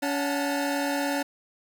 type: tone cluster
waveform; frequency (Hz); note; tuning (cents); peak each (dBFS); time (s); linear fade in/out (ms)
25% pulse; 282.3 / 732 / 884; C#4 / F#5 / A5; +32 / -19 / +8; -23 / -30 / -29; 0.02-1.23; 10
effects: none